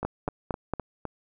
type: two click trains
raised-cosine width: 1 ms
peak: -13 / -18 dBFS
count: 4 / 5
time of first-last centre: 0.05-0.736 / 0.03-1.053 s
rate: 4.37 / 3.91 Hz
effects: none